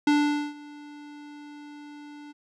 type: tone with ADSR envelope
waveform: square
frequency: 293.7 Hz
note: D4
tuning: in tune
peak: -18 dBFS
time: 0.07-2.33 s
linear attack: 4 ms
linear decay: 460 ms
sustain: -24 dB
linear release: 23 ms
effects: low-pass 5000 Hz 12 dB/octave